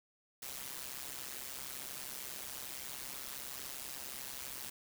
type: noise with amplitude modulation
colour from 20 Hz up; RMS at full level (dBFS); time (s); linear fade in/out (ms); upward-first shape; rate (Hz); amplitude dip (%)
white; -41; 0.42-4.7; 5; sine; 133; 85
effects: none